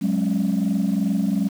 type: chord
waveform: sine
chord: F# suspended second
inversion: none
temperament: equal with one note detuned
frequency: 185 / 207.7 / 273.5 Hz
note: F#3 / G#3 / C#4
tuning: 0 / 0 / -23 cents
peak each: -21 / -20 / -24 dBFS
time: 0.01-1.49 s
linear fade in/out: 20 ms
effects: tanh soft clip ceiling -14 dBFS + 7-bit